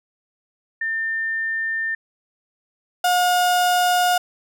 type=tone pair in turn; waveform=sine / 35% pulse; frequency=1800 / 717.6 Hz; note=A6 / F5; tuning=+39 / +47 cents; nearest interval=octave + major third; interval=1592 cents; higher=first; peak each=-21 / -14 dBFS; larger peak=second; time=0.81-1.95 / 3.04-4.18 s; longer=neither; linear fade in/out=5 ms; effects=none